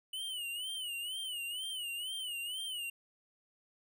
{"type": "tone with vibrato", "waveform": "square", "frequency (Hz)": 2960, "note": "F#7", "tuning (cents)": 0, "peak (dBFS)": -38, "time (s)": [0.13, 2.9], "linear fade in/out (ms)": 5, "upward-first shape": "sine", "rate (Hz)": 2.1, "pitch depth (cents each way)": 120, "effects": []}